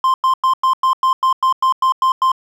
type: tone bursts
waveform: triangle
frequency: 1046.5 Hz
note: C6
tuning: in tune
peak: -9 dBFS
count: 12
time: 0.04-2.318 s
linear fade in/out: 2 ms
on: 100 ms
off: 98 ms
effects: none